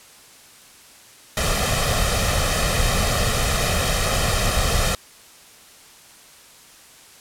pink noise with comb filter, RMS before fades -20 dBFS, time 1.37-4.95 s, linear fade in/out 2 ms, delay 1.6 ms, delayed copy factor +0.7, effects white hiss -47 dBFS RMS until 7.2 s + low-pass 11000 Hz 12 dB/octave

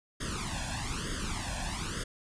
pink noise with flanger, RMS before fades -35 dBFS, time 0.2-2.04 s, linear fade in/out 10 ms, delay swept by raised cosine 0.6 to 1.21 ms, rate 1.1 Hz, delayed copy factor +0.95, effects resampled to 22050 Hz

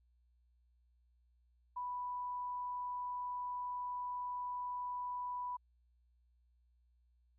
sine tone, 987.8 Hz, B5, in tune, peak -38 dBFS, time 1.76-5.57 s, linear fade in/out 10 ms, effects added 60 Hz sine -69 dBFS peak until 7.38 s

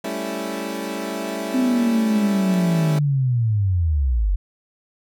20% pulse chord, A dominant seventh, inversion third, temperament equal, 196 / 220 / 277.2 / 329.6 Hz, G3 / A3 / C#4 / E4, 0 / 0 / 0 / 0 cents, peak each -26 dBFS, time 0.04-2.99 s, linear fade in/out 5 ms
sine linear sweep, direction down, 260.2 to 43.65 Hz, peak -16 dBFS, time 1.54-4.36 s, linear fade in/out 10 ms
effects none

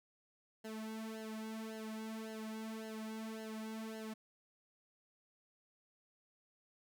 sawtooth tone with flanger, 220 Hz, A3, in tune, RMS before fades -45 dBFS, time 0.64-4.14 s, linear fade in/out 10 ms, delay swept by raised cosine 0.83 to 2.93 ms, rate 1.8 Hz, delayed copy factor -1, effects none

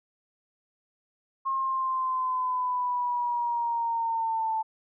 sine linear sweep, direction down, 1075 to 880 Hz, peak -25 dBFS, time 1.45-4.63 s, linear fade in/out 20 ms, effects none

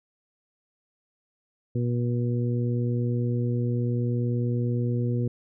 harmonic tone, 120.6 Hz, B2, 41 cents flat, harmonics 1 / 2 / 3 / 4, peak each -24 / -30 / -34 / -36 dBFS, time 1.75-5.28 s, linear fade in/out 5 ms, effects none

